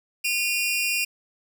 sawtooth tone pair together, 2449 / 2754 Hz, D#7 / F7, -28 / -25 cents, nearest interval major second, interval 203 cents, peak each -22 / -22 dBFS, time 0.24-1.05 s, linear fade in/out 10 ms, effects none

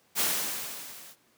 white noise with level ramp, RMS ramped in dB -24 to -50 dBFS, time 0.15-1.16 s, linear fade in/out 50 ms, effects pink hiss -65 dBFS RMS until 1.37 s + high-pass 150 Hz 12 dB/octave

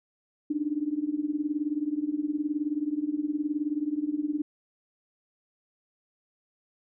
sine tone with tremolo, 298.3 Hz, D4, 27 cents sharp, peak -22 dBFS, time 0.5-4.42 s, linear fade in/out 5 ms, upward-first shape triangle, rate 19 Hz, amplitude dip 95%, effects none

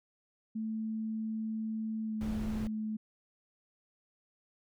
sine tone with pitch glide, 220 to 216.5 Hz, A3 to A3, 0 to -28 cents, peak -33 dBFS, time 0.55-2.97 s, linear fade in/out 10 ms, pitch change -28 cents, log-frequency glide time 2.05-2.16 s
brown noise, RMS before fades -39 dBFS, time 2.21-2.67 s, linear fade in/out 0 ms
effects none

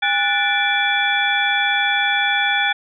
sine tone cluster, 809 / 1474 / 1753 / 2338 / 3427 Hz, G#5 / F#6 / A6 / D7 / A7, -46 / -7 / -7 / -8 / -46 cents, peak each -22 dBFS, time 0.02-2.73 s, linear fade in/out 10 ms, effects none

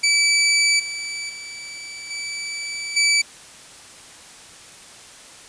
20% pulse tone with level steps, 2307 Hz, D7, 31 cents flat, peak -10 / -22 / -28 / -22 / -10 dBFS, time 0.03-3.22 s, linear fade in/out 10 ms, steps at 0.79 / 1.29 / 2.1 / 2.96 s, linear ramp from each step 10 ms, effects white hiss -43 dBFS RMS until 5.48 s + resampled to 22050 Hz

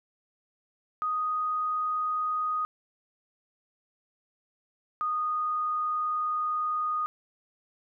sine tone pair in turn, 1244.5 / 1235.2 Hz, D#6 / D#6, 0 / -13 cents, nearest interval unison, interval 13 cents, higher first, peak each -26 dBFS, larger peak neither, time 1.02-2.65 / 5.01-7.06 s, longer second, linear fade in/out 0 ms, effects none

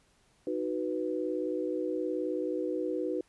sine chord, B major, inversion first, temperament equal, 311.1 / 370 / 493.9 Hz, D#4 / F#4 / B4, 0 / 0 / 0 cents, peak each -34 dBFS, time 0.47-3.21 s, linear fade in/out 2 ms, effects pink hiss -67 dBFS RMS until 3.28 s + resampled to 24000 Hz

